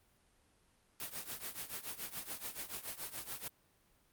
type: noise with tremolo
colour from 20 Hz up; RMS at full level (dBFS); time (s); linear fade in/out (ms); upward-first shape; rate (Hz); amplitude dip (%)
white; -40; 1-3.48; 0; triangle; 7; 90
effects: pink hiss -71 dBFS RMS until 4.12 s + Opus 32 kbps